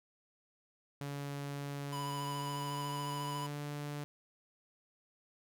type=tone with pitch glide; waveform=sawtooth; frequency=142 to 146.08 Hz; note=C#3 to D3; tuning=+42 to -9 cents; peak=-35 dBFS; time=1.01-4.04 s; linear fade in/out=0 ms; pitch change=+49 cents; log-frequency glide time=1.94-3.64 s
type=tone with vibrato; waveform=square; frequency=990 Hz; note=B5; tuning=4 cents sharp; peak=-40 dBFS; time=1.92-3.47 s; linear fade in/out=10 ms; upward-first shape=triangle; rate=14 Hz; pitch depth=29 cents each way
effects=none